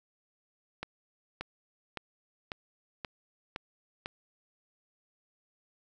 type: accelerating click train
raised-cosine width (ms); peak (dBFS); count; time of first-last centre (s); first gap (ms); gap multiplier
0.3; -20; 7; 0.83-4.059; 580; 0.97
effects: none